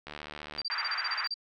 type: click train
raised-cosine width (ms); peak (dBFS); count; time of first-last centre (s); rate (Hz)
0.3; -24; 42; 0.07-0.617; 74.9
type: tone bursts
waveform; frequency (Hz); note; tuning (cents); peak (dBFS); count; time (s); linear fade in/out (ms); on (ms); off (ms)
sine; 4699; D8; 0; -30; 12; 0.58-1.342; 5; 36; 30
type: band-pass noise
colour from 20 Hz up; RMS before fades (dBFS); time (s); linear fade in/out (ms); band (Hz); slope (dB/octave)
white; -35; 0.7-1.27; 0; 1100 to 1900; 24
effects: none